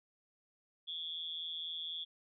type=tone with amplitude modulation; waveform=sine; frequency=3390 Hz; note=G#7; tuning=35 cents sharp; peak=-35 dBFS; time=0.87-2.05 s; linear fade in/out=20 ms; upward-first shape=sine; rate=164 Hz; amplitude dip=90%; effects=none